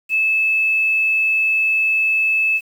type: tone with quantisation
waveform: sine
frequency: 2610 Hz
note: E7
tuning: 18 cents flat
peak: -14 dBFS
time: 0.09-2.61 s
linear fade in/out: 50 ms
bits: 7
effects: none